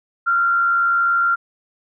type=tone with frequency modulation; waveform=sine; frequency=1383 Hz; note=F6; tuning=17 cents flat; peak=-14 dBFS; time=0.26-1.36 s; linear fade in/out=20 ms; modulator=78.9 Hz; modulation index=0.4; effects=none